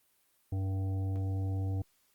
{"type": "harmonic tone with a mistuned harmonic", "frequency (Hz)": 96.4, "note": "G2", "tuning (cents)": -28, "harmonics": [1, 3, 5, 7, 8], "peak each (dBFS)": [-30, -42, -49, -53, -53], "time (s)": [0.52, 1.82], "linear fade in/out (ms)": 5, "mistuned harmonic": 5, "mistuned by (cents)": -17, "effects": ["white hiss -71 dBFS RMS until 2.14 s", "Opus 32 kbps"]}